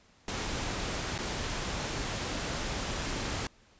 pink noise with dropouts, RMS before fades -34 dBFS, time 0.28-3.47 s, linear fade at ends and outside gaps 2 ms, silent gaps 1.18-1.187 s, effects pink hiss -62 dBFS RMS until 3.79 s + resampled to 16000 Hz

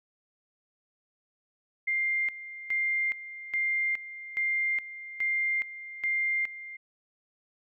sine tone with tremolo, 2100 Hz, C7, 6 cents sharp, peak -25 dBFS, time 1.87-6.77 s, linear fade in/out 10 ms, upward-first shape square, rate 1.2 Hz, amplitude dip 80%, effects none

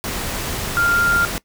sine tone in noise, 1396.9 Hz, F6, in tune, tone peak -14 dBFS, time 0.77-1.25 s, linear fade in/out 0 ms, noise pink, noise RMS -25 dBFS, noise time 0.04-1.38 s, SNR +8 dB, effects noise-tail reverb RT60 0.1 s tail -20 dB re dry

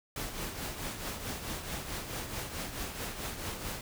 pink noise with tremolo, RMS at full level -36 dBFS, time 0.16-3.81 s, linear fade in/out 2 ms, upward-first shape triangle, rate 4.6 Hz, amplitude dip 60%, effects none

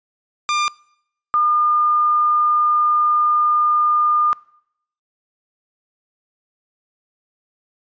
sawtooth / sine tone pair in turn, 1198 / 1210.5 Hz, D6 / D#6, +34 / -48 cents, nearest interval unison, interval 18 cents, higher second, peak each -13 dBFS, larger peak neither, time 0.49-0.68 / 1.34-4.33 s, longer second, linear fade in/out 0 ms, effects noise-tail reverb RT60 0.7 s tail -23 dB re dry + resampled to 16000 Hz

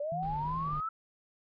sine linear sweep, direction up, 565 to 1332 Hz, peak -32 dBFS, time 0-0.89 s, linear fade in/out 5 ms
sine tone with vibrato, 155.56 Hz, D#3, in tune, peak -37 dBFS, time 0.12-0.8 s, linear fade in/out 0 ms, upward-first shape triangle, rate 2.7 Hz, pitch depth 110 cents each way
brown noise, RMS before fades -44 dBFS, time 0.22-0.81 s, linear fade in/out 10 ms
effects resampled to 11025 Hz

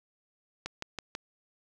click train, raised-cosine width 0.2 ms, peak -18 dBFS, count 4, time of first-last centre 0.66-1.151 s, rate 6.11 Hz, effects none

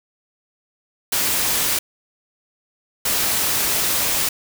white noise bursts at uneven times, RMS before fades -20 dBFS, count 2, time 1.12-1.79 / 3.05-4.29 s, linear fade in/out 5 ms, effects none

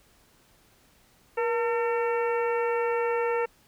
harmonic tone with a mistuned harmonic, 452.4 Hz, A4, 48 cents sharp, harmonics 1 / 2 / 3 / 4 / 5 / 6, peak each -25 / -31 / -35 / -37 / -39 / -41 dBFS, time 1.37-3.46 s, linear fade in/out 10 ms, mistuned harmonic 1, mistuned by +80 cents, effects pink hiss -61 dBFS RMS until 3.67 s

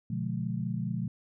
sine chord, B diminished seventh, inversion none, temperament just, 123.47 / 148.16 / 177.8 / 213.4 Hz, B2 / D3 / F3 / Ab3, 0 / +16 / +31 / +47 cents, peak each -34 / -38 / -34 / -36 dBFS, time 0.1-1.08 s, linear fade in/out 5 ms, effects none

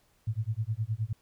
sine tone with tremolo, 110 Hz, A2, in tune, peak -25 dBFS, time 0.27-1.13 s, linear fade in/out 5 ms, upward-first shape sine, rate 9.6 Hz, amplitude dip 100%, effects pink hiss -68 dBFS RMS until 1.21 s

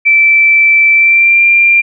sine tone with pitch glide, 2328 to 2381 Hz, D7 to D7, -16 to +23 cents, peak -4 dBFS, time 0.05-1.82 s, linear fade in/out 20 ms, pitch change +39 cents, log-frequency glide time 0.93-1.43 s, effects none

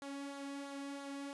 sawtooth tone with flanger, 279.3 Hz, C#4, 13 cents sharp, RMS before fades -45 dBFS, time 0.02-1.33 s, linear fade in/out 0 ms, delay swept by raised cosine 0.36 to 2.26 ms, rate 3 Hz, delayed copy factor -0.5, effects resampled to 24000 Hz

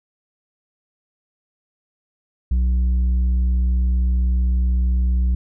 sine tone with tanh clipping, 61.74 Hz, B1, in tune, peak -16 dBFS, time 2.51-5.35 s, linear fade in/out 5 ms, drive 5 dB, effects none

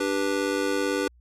square chord, G major, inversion second, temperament just, 294 / 392 / 490 Hz, D4 / G4 / B4, +2 / 0 / -14 cents, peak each -29 dBFS, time 0-1.08 s, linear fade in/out 5 ms, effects added 60 Hz sine -53 dBFS peak until 1.2 s + low-pass 10000 Hz 12 dB/octave

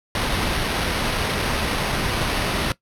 pink noise with sample-and-hold, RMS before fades -23 dBFS, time 0.15-2.72 s, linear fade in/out 2 ms, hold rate 7350 Hz, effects noise-tail reverb RT60 0.1 s tail -18 dB re dry + low-pass 12000 Hz 12 dB/octave

